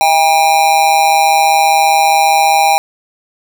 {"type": "tone with amplitude modulation", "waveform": "square", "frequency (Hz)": 801, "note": "G5", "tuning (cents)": 37, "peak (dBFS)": -5, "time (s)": [0.01, 2.78], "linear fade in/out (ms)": 0, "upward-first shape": "sine", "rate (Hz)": 155, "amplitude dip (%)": 70, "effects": []}